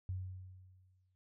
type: tone with exponential decay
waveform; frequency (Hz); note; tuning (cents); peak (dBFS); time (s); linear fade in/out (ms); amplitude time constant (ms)
sine; 92.8; F#2; +6; -35; 0.09-1.15; 0; 230
effects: none